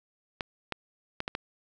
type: clicks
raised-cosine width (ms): 0.3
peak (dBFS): -15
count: 5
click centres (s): 0.408 / 0.723 / 1.204 / 1.279 / 1.351
effects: none